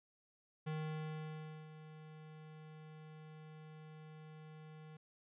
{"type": "tone with ADSR envelope", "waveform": "square", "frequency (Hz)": 155.56, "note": "D#3", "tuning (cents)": 0, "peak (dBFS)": -39, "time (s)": [0.66, 4.97], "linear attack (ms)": 15, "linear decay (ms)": 1000, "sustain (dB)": -14, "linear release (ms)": 5, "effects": ["resampled to 8000 Hz"]}